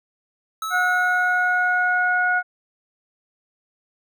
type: tone with exponential decay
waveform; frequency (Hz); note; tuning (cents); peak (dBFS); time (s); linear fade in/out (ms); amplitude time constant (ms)
square; 1300; E6; -24; -25; 0.62-2.42; 2; 390
type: harmonic tone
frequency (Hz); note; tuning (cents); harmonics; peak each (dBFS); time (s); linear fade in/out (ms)
726; F#5; -33; 1 / 2 / 3; -23 / -18 / -34; 0.7-2.43; 50
effects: none

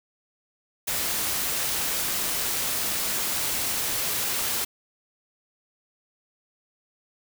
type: noise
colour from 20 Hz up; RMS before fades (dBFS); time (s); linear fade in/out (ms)
white; -27; 0.87-4.65; 10
effects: none

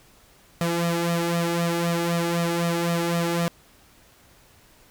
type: tone with flanger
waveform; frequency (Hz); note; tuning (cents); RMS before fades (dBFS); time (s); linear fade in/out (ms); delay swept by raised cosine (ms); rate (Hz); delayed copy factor
sawtooth; 170; F3; -46; -24; 0.61-3.48; 0; 1.6 to 2.45; 3.9; +0.8
effects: pink hiss -55 dBFS RMS until 4.9 s

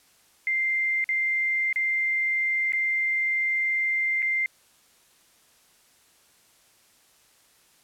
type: tone with dropouts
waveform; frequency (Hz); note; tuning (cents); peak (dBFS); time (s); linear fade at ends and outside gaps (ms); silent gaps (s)
sine; 2093; C7; 0; -22; 0.47-4.46; 1; 1.042-1.09 / 1.728-1.759 / 2.722-2.733 / 4.221-4.226
effects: white hiss -60 dBFS RMS until 7.83 s + low-pass 12000 Hz 12 dB/octave

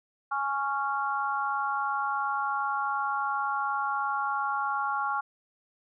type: harmonic tone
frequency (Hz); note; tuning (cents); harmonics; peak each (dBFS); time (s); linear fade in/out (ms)
277.2; C#4; 0; 3 / 4 / 5; -31 / -31 / -31; 0.31-5.21; 10
effects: none

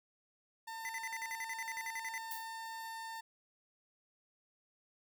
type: tone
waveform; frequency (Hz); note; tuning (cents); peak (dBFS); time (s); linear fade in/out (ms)
30% pulse; 902; A5; +43; -40; 0.67-3.21; 10
type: tone bursts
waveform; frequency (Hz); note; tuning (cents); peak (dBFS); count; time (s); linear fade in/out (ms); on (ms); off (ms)
square; 2015; B6; +34; -40; 15; 0.85-2.179; 0; 41; 51
type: noise with exponential decay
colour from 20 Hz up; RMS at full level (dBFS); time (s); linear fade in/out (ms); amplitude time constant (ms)
violet; -40; 2.31-2.56; 2; 53
effects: none

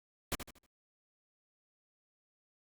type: noise with echo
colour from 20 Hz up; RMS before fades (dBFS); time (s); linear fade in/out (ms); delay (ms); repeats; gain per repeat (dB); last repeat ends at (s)
pink; -34; 0.32-0.35; 0; 78; 4; -9; 0.662
effects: Opus 48 kbps

